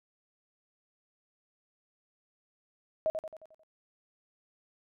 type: tone with echo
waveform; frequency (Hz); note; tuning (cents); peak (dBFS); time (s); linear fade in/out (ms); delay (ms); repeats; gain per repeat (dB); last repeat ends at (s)
sine; 633; D#5; +30; -25; 3.06-3.1; 0; 89; 6; -6; 3.634
effects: none